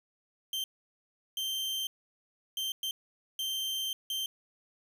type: tone bursts at uneven times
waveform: 40% pulse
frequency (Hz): 3136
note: G7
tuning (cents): 0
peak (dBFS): -31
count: 6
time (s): 0.53-0.64 / 1.37-1.87 / 2.57-2.72 / 2.83-2.91 / 3.39-3.93 / 4.1-4.26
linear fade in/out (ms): 2
effects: none